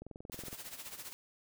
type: click train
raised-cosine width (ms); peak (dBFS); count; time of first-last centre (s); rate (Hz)
2; -33; 12; 0.02-0.529; 21.6
type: noise with tremolo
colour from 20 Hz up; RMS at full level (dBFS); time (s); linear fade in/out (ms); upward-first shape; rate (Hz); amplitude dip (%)
white; -44; 0.32-1.13; 0; sine; 15; 70
effects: none